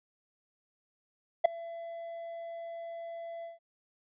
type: tone with ADSR envelope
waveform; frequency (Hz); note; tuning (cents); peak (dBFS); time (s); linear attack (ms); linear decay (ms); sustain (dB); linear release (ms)
triangle; 672; E5; +33; -13; 1.44-3.59; 13; 6; -24; 150
effects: resampled to 8000 Hz